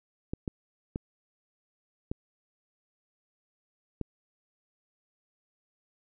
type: clicks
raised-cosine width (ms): 3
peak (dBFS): -19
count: 5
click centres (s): 0.335 / 0.478 / 0.959 / 2.115 / 4.013
effects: none